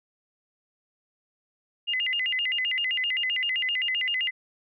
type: tone with vibrato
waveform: sine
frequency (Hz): 2393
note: D7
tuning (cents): +32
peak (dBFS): -24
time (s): 1.87-4.31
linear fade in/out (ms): 20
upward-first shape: square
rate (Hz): 7.7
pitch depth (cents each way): 290
effects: none